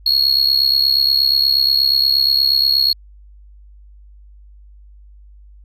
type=tone with amplitude modulation; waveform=triangle; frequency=4314 Hz; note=C#8; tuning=48 cents flat; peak=-7 dBFS; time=0.06-2.93 s; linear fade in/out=5 ms; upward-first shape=sine; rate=68.4 Hz; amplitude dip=80%; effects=added 50 Hz sine -40 dBFS peak until 5.64 s